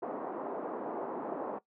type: band-pass noise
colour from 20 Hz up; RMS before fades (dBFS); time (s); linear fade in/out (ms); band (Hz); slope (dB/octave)
pink; -38; 0.02-1.59; 10; 280 to 1000; 24
effects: noise-tail reverb RT60 0.1 s tail -17 dB re dry